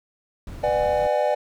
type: noise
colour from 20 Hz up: brown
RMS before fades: -36 dBFS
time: 0.47-1.07 s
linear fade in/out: 2 ms
type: chord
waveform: triangle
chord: G# half-diminished seventh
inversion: first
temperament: just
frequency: 498.4 / 598 / 747.5 / 830.6 Hz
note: B4 / D5 / F#5 / G#5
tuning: +16 / +31 / +17 / 0 cents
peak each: -24 / -19 / -25 / -25 dBFS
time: 0.63-1.35 s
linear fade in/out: 10 ms
effects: none